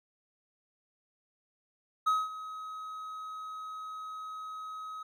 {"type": "tone with ADSR envelope", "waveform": "triangle", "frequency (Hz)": 1271, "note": "D#6", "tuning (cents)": 36, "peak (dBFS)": -21, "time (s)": [2.06, 5.03], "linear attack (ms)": 15, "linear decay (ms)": 210, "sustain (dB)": -16, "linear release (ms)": 6, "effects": []}